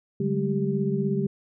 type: tone cluster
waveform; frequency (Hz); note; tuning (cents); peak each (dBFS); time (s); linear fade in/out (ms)
sine; 144.2 / 191.4 / 207.6 / 393; D3 / G3 / G#3 / G4; -31 / -41 / 0 / +4; -28; 0.2-1.27; 5
effects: none